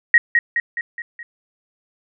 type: tone with echo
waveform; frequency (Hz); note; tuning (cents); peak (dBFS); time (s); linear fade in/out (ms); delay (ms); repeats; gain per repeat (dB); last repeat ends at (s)
sine; 1888; A#6; +22; -6; 0.14-0.18; 2; 210; 5; -5; 1.23
effects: none